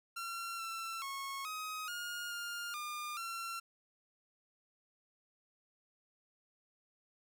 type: tone with pitch steps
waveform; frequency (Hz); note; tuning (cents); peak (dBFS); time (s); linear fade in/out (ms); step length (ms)
sawtooth; 1366 / 1343 / 1095 / 1261 / 1425 / 1409 / 1206 / 1360; F6 / E6 / C#6 / D#6 / F6 / F6 / D6 / F6; -39 / +32 / -22 / +23 / +34 / +15 / +46 / -46; -36; 0.16-3.6; 10; 430
effects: 13-bit